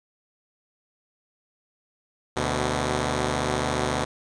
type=tone pair together; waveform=5% pulse; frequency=74.6 / 125.46 Hz; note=D2 / B2; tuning=+28 / +28 cents; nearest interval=major sixth; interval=900 cents; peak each=-15 dBFS; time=2.36-4.05 s; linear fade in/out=10 ms; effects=resampled to 22050 Hz